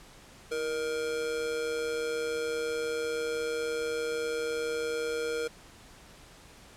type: tone with amplitude modulation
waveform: square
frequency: 470 Hz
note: A#4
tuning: 14 cents sharp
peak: -28 dBFS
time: 0.51-5.48 s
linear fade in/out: 10 ms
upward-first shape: sine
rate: 146 Hz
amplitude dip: 55%
effects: pink hiss -53 dBFS RMS until 6.76 s + low-pass 10000 Hz 12 dB/octave